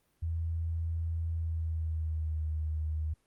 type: tone with pitch glide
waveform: sine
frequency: 82.41 to 77.78 Hz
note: E2 to D#2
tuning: 0 to 0 cents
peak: -30 dBFS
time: 0.22-3.14 s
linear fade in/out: 10 ms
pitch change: -100 cents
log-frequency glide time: 1.32-2.47 s
effects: pink hiss -73 dBFS RMS until 3.26 s + Opus 32 kbps